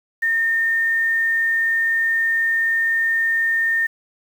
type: tone with quantisation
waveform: sine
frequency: 1821 Hz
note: A#6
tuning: 41 cents flat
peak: -16 dBFS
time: 0.22-3.87 s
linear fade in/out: 10 ms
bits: 7
effects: none